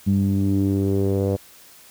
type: tone with low-pass filter sweep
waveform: sawtooth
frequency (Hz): 98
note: G2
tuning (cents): 0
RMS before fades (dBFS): -20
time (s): 0.06-1.37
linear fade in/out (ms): 20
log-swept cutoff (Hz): 200 to 530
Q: 3.9
effects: white hiss -48 dBFS RMS until 1.9 s